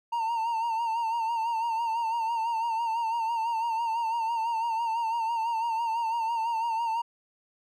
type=tone with vibrato; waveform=triangle; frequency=915 Hz; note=A#5; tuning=32 cents flat; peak=-24 dBFS; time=0.12-7.02 s; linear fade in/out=10 ms; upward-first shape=sine; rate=6 Hz; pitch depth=56 cents each way; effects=none